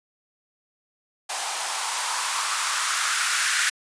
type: noise with band-pass filter sweep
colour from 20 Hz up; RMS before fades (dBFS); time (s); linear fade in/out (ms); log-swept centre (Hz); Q
violet; -25; 1.29-3.7; 10; 760 to 1600; 3.4
effects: resampled to 22050 Hz